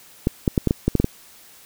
clicks, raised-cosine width 3 ms, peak -4 dBFS, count 9, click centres 0.271 / 0.478 / 0.578 / 0.673 / 0.709 / 0.88 / 0.953 / 1 / 1.044 s, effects white hiss -48 dBFS RMS until 1.65 s

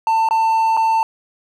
triangle tone with dropouts, 894 Hz, A5, 27 cents sharp, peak -11 dBFS, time 0.07-1.03 s, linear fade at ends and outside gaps 1 ms, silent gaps 0.288-0.309 / 0.768-0.773 s, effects none

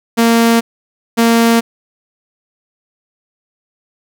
sawtooth tone pair in turn, 230.8 / 230.8 Hz, A#3 / A#3, -17 / -17 cents, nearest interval unison, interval 0 cents, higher neither, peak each -4 dBFS, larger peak neither, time 0.17-0.61 / 1.17-1.61 s, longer neither, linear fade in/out 20 ms, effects none

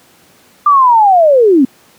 sine linear sweep, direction down, 1200 to 244.4 Hz, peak -4 dBFS, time 0.66-1.65 s, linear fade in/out 5 ms, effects pink hiss -46 dBFS RMS until 1.98 s + high-pass 150 Hz 12 dB/octave

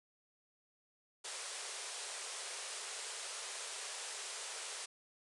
white band-pass noise, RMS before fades -45 dBFS, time 1.24-4.86 s, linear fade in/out 10 ms, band 380 to 9900 Hz, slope 96 dB/octave, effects none

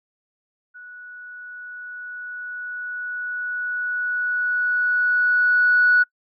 sine tone with level ramp, 1471 Hz, F#6, 11 cents flat, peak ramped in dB -38 to -11 dBFS, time 0.74-6.04 s, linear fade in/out 20 ms, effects noise-tail reverb RT60 0.1 s tail -25 dB re dry + tanh soft clip ceiling -7 dBFS

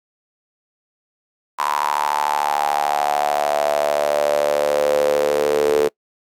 sawtooth tone with high-pass filter sweep, 73.5 Hz, D2, 2 cents sharp, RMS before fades -18 dBFS, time 1.58-5.89 s, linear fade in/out 20 ms, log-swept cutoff 1000 to 430 Hz, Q 8.5, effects noise-tail reverb RT60 0.1 s tail -24 dB re dry + MP3 96 kbps

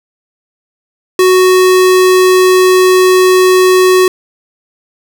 square tone, 370 Hz, F#4, in tune, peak -5 dBFS, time 1.19-4.08 s, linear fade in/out 2 ms, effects none

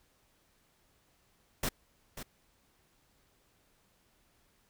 pink noise with echo, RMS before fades -32 dBFS, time 1.63-1.69 s, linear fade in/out 5 ms, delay 540 ms, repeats 1, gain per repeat -11 dB, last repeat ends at 2.23 s, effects pink hiss -70 dBFS RMS until 4.69 s

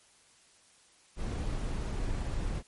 brown noise, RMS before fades -33 dBFS, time 1.16-2.63 s, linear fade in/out 50 ms, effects white hiss -62 dBFS RMS until 2.67 s + MP3 48 kbps

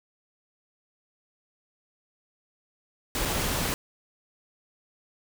pink noise with dropouts, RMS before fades -28 dBFS, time 3.15-3.74 s, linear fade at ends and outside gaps 0 ms, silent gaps 3.252-3.256 s, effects none

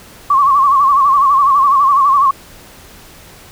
sine tone with vibrato, 1108.7 Hz, C#6, in tune, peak -7 dBFS, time 0.3-2.31 s, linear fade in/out 5 ms, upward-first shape sine, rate 12 Hz, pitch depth 87 cents each way, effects pink hiss -39 dBFS RMS until 3.51 s

